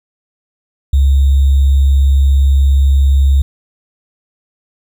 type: tone with sample-and-hold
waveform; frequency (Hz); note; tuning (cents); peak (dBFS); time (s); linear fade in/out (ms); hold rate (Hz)
sine; 68.6; C#2; -17; -6; 0.93-3.42; 5; 3675
effects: none